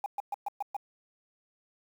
sine tone bursts, 811 Hz, G#5, 41 cents flat, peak -28 dBFS, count 6, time 0.04-0.766 s, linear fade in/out 2 ms, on 21 ms, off 120 ms, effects tanh soft clip ceiling -27 dBFS + 9-bit

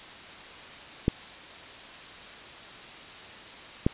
clicks, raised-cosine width 3 ms, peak -8 dBFS, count 2, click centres 1.081 / 3.865 s, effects white hiss -44 dBFS RMS until 3.93 s + resampled to 8000 Hz

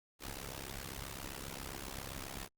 pink noise with amplitude modulation, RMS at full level -41 dBFS, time 0.19-2.49 s, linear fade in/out 50 ms, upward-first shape sine, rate 67.5 Hz, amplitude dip 90%, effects Opus 48 kbps

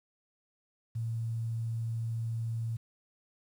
sine tone with quantisation, 114.2 Hz, A#2, 35 cents flat, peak -31 dBFS, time 0.95-2.77 s, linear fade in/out 10 ms, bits 10, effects none

